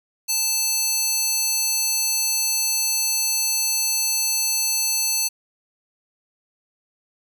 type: tone with high-pass filter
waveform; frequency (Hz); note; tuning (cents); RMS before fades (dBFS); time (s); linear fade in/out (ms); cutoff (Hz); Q
square; 880; A5; 0; -22; 0.28-5.29; 20; 5600; 1.3
effects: none